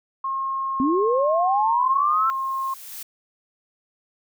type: tone with pitch glide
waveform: sine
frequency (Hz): 1075 to 1068.2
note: C6 to C6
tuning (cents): +47 to +36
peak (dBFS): -23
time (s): 0.24-2.74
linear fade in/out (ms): 5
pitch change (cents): -11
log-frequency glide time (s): 0.9-1.88
type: linear sweep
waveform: sine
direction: up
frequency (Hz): 250 to 1349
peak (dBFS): -18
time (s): 0.8-2.3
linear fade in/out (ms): 0
type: noise with exponential growth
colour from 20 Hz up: blue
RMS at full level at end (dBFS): -34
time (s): 1.69-3.03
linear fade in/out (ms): 5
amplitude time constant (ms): 290
effects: none